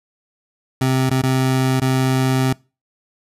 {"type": "tone with dropouts", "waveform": "25% pulse", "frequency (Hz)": 130.81, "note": "C3", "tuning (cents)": 0, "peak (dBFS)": -11, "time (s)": [0.81, 2.53], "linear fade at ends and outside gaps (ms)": 5, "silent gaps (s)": [[1.096, 1.109], [1.218, 1.234], [1.8, 1.817]], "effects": ["noise-tail reverb RT60 0.3 s tail -24 dB re dry", "resampled to 32000 Hz"]}